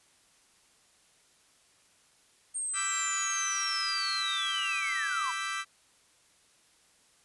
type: linear sweep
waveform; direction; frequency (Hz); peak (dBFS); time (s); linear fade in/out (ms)
sine; down; 8660 to 932.3; -31; 2.54-5.32; 20
type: chord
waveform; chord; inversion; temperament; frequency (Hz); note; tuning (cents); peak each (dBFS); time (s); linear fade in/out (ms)
30% pulse; E minor seventh; third; equal; 1174.7 / 1318.5 / 1568 / 1975.5; D6 / E6 / G6 / B6; 0 / 0 / 0 / 0; -35; 2.73-5.65; 50
effects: white hiss -64 dBFS RMS until 7.24 s + resampled to 24000 Hz